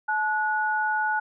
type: tone pair together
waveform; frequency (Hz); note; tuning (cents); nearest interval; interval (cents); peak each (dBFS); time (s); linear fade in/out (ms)
sine; 861.1 / 1462; A5 / F#6; -38 / -21; major sixth; 917; -25; 0.08-1.2; 10
effects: none